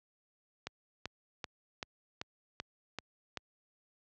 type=click train; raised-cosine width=0.2 ms; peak=-20 dBFS; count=8; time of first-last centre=0.67-3.373 s; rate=2.59 Hz; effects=high-pass 60 Hz 12 dB/octave + low-pass 6000 Hz 12 dB/octave